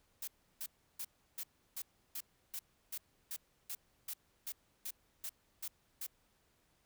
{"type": "noise bursts", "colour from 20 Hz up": "blue", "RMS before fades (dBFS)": -42, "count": 16, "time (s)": [0.22, 6.066], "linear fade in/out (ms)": 5, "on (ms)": 56, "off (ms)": 330, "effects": ["pink hiss -74 dBFS RMS until 6.85 s"]}